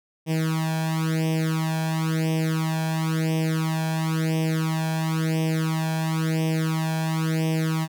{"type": "tone with flanger", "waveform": "sawtooth", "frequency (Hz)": 160, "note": "D#3", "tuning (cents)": 49, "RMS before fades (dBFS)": -24, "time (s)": [0.26, 7.88], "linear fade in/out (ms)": 50, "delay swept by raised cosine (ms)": [0.35, 1.23], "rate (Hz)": 0.97, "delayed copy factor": 1, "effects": []}